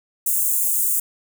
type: high-pass noise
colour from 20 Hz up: white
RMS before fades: -20 dBFS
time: 0.26-1 s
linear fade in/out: 5 ms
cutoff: 7200 Hz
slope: 48 dB/octave
effects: none

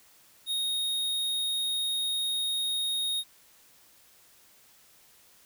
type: tone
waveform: square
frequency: 3729 Hz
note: A#7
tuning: in tune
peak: -28 dBFS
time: 0.46-3.24 s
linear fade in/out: 50 ms
effects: white hiss -59 dBFS RMS until 5.45 s

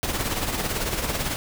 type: noise with tremolo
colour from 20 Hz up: pink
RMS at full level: -24 dBFS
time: 0.03-1.36 s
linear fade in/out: 0 ms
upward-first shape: triangle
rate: 18 Hz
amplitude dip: 60%
effects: none

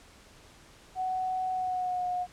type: tone with pitch glide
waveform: sine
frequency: 745 to 722.1 Hz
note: F#5 to F#5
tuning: +12 to -42 cents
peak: -28 dBFS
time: 0.95-2.27 s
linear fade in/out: 50 ms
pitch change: -54 cents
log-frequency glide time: 1.51-2.06 s
effects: pink hiss -55 dBFS RMS until 2.32 s + low-pass 9000 Hz 12 dB/octave

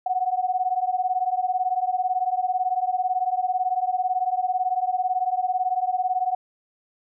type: beating tone pair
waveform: sine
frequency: 730 / 748 Hz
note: F#5 / F#5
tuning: -24 / +19 cents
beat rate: 18 Hz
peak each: -24 dBFS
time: 0.06-6.35 s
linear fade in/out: 5 ms
effects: none

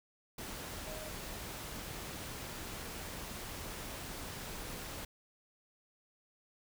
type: tone in noise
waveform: sine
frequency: 622.3 Hz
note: D#5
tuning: in tune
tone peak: -47 dBFS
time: 0.87-1.09 s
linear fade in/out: 5 ms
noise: pink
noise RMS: -44 dBFS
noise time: 0.38-5.05 s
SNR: -6 dB
effects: none

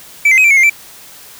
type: tone with pitch steps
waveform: triangle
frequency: 2313 / 2076 / 2531 / 2347 / 2192 / 2109 / 2334 Hz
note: D7 / C7 / D#7 / D7 / C#7 / C7 / D7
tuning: -27 / -14 / +29 / -2 / -20 / +13 / -11 cents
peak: -4 dBFS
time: 0.25-0.698 s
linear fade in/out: 5 ms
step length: 64 ms
effects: white hiss -37 dBFS RMS until 1.39 s

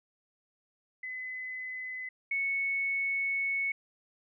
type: tone pair in turn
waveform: sine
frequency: 2022 / 2210 Hz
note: B6 / C#7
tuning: +40 / -6 cents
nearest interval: major second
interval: 154 cents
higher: second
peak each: -36 / -28 dBFS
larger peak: second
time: 1.03-2.09 / 2.31-3.72 s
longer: second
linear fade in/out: 5 ms
effects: none

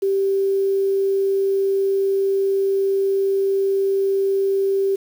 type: tone with quantisation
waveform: sine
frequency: 390.8 Hz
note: G4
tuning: 5 cents flat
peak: -16 dBFS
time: 0.02-4.96 s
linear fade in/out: 10 ms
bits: 7
effects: none

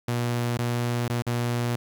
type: tone with dropouts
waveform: sawtooth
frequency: 119.9 Hz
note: A#2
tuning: 49 cents sharp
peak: -20 dBFS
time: 0.08-1.76 s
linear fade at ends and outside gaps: 5 ms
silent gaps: 0.575-0.588 / 1.081-1.098 / 1.222-1.266 s
effects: 10-bit

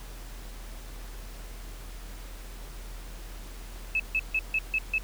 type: tone bursts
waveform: sine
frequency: 2600 Hz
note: E7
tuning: 24 cents flat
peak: -23 dBFS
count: 6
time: 3.95-4.982 s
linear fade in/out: 2 ms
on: 47 ms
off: 150 ms
effects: added 41 Hz sine -39 dBFS peak until 5.03 s + pink hiss -48 dBFS RMS until 5.03 s

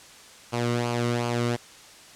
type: tone with flanger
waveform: sawtooth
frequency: 119.6 Hz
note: A#2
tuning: 45 cents sharp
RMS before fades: -26 dBFS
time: 0.52-1.57 s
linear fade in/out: 20 ms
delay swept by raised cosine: 0.53 to 1.22 ms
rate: 2.7 Hz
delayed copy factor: -0.6
effects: white hiss -48 dBFS RMS until 2.15 s + low-pass 8000 Hz 12 dB/octave

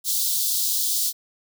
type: high-pass noise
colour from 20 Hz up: white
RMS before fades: -23 dBFS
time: 0.04-1.13 s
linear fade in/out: 50 ms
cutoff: 3500 Hz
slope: 48 dB/octave
effects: none

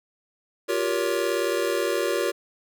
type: chord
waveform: square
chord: G half-diminished seventh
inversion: third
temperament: just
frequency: 352.8 / 392 / 470.4 / 564.5 Hz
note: F4 / G4 / Bb4 / Db5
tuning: +18 / 0 / +16 / +31 cents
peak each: -29 dBFS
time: 0.68-2.32 s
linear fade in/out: 20 ms
effects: none

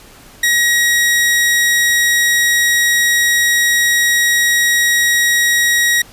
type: tone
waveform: sawtooth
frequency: 1900 Hz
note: A#6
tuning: 33 cents sharp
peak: -7 dBFS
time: 0.43-6.02 s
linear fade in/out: 5 ms
effects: pink hiss -41 dBFS RMS until 6.12 s + resampled to 32000 Hz

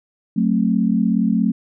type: chord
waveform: sine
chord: F# diminished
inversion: none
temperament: just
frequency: 185 / 222 / 266.4 Hz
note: F#3 / A3 / C4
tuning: 0 / +16 / +31 cents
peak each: -19 / -17 / -22 dBFS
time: 0.36-1.52 s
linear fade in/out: 10 ms
effects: none

